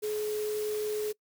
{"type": "tone in noise", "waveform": "sine", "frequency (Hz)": 424.6, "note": "G#4", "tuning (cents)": 38, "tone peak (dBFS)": -29, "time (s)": [0.02, 1.13], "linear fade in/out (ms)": 20, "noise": "white", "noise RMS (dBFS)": -43, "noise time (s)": [0.02, 1.13], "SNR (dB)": 11, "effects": ["noise-tail reverb RT60 0.1 s tail -24 dB re dry"]}